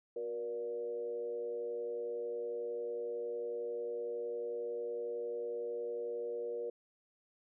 sine tone with frequency modulation, 473.9 Hz, A#4, 28 cents sharp, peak -36 dBFS, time 0.16-6.7 s, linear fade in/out 5 ms, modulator 111 Hz, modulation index 0.64, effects none

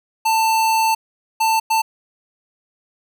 square tone bursts at uneven times, 890 Hz, A5, 20 cents sharp, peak -15 dBFS, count 3, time 0.25-0.95 / 1.4-1.6 / 1.7-1.82 s, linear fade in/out 10 ms, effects none

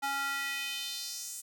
square tone with high-pass filter sweep, 277.2 Hz, C#4, in tune, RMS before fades -36 dBFS, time 0.02-1.42 s, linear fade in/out 20 ms, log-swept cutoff 950 to 8200 Hz, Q 2.4, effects none

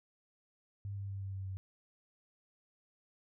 sine tone with pitch steps, 100 / 99.02 / 98.06 / 97.1 / 96.15 / 95.21 Hz, G2 / G2 / G2 / G2 / G2 / G2, +35 / +18 / +1 / -16 / -33 / -50 cents, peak -38 dBFS, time 0.85-1.57 s, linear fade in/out 0 ms, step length 120 ms, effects none

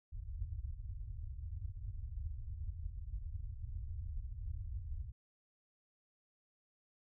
white low-pass noise, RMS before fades -43 dBFS, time 0.12-5.12 s, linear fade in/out 10 ms, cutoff 100 Hz, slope 48 dB/octave, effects none

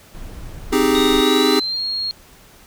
brown noise, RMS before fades -32 dBFS, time 0.14-1.21 s, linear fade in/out 10 ms
square chord, Ab major seventh, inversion first, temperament equal, 261.6 / 311.1 / 392 / 415.3 Hz, C4 / Eb4 / G4 / Ab4, 0 / 0 / 0 / 0 cents, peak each -20 dBFS, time 0.72-1.6 s, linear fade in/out 10 ms
sine tone with pitch glide, 3738 to 4269 Hz, A#7 to C8, +4 to +34 cents, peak -20 dBFS, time 0.95-2.11 s, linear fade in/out 0 ms, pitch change +230 cents, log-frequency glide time 1.17-1.83 s
effects pink hiss -47 dBFS RMS until 2.66 s

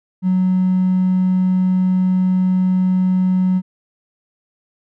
triangle tone with hard clipping, 185 Hz, F#3, in tune, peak -13 dBFS, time 0.22-3.62 s, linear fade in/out 50 ms, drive 4 dB, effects none

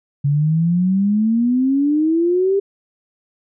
sine exponential sweep, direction up, 139.6 to 401.5 Hz, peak -13 dBFS, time 0.24-2.6 s, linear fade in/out 10 ms, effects none

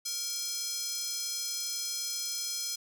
square tone with high-pass filter, 466.1 Hz, A#4, in tune, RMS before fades -35 dBFS, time 0.05-2.76 s, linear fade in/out 10 ms, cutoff 5300 Hz, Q 2.6, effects none

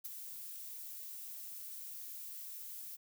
violet noise with ADSR envelope, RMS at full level -41 dBFS, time 0.04-2.97 s, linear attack 15 ms, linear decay 18 ms, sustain -6 dB, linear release 22 ms, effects none

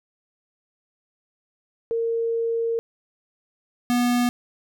sine / square tone pair in turn, 459.8 / 243.6 Hz, A#4 / B3, -24 / -24 cents, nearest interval major seventh, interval 1100 cents, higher first, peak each -21 / -19 dBFS, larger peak second, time 1.91-2.79 / 3.9-4.29 s, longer first, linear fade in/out 0 ms, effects none

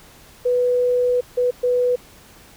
sine tone bursts at uneven times, 493.9 Hz, B4, in tune, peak -15 dBFS, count 3, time 0.45-1.21 / 1.37-1.51 / 1.63-1.96 s, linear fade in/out 10 ms, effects pink hiss -47 dBFS RMS until 2.56 s

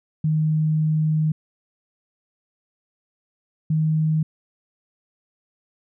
sine tone pair in turn, 155.56 / 156.64 Hz, D#3 / D#3, 0 / +12 cents, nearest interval unison, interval 12 cents, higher second, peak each -17 dBFS, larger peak neither, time 0.24-1.32 / 3.7-4.23 s, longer first, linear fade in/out 5 ms, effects none

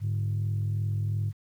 sine tone pair together, 103.83 / 146.66 Hz, G#2 / D3, 0 / -2 cents, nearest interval tritone, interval 598 cents, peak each -25 / -33 dBFS, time 0-1.33 s, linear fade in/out 50 ms, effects tanh soft clip ceiling -21 dBFS + 10-bit

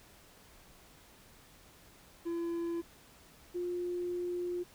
triangle / sine tone pair in turn, 338.8 / 353.7 Hz, E4 / F4, +48 / +22 cents, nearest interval minor second, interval 74 cents, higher second, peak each -31 / -33 dBFS, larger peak first, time 2.25-2.82 / 3.54-4.64 s, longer second, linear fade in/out 20 ms, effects pink hiss -59 dBFS RMS until 4.74 s

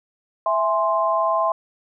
sine chord, E augmented, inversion none, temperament equal, 659.3 / 830.6 / 1046.5 Hz, E5 / G#5 / B#5, 0 / 0 / 0 cents, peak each -21 / -26 / -20 dBFS, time 0.46-1.52 s, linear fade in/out 2 ms, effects none

